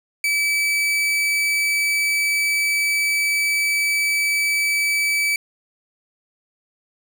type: tone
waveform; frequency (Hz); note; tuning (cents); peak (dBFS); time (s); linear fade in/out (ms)
40% pulse; 2301; D7; -36; -17; 0.24-5.36; 2
effects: none